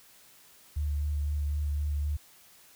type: tone with vibrato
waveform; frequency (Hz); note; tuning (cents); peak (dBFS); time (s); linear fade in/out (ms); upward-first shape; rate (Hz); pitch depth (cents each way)
sine; 73.42; D2; 0; -27; 0.76-2.17; 10; sine; 3.9; 20
effects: white hiss -57 dBFS RMS until 2.75 s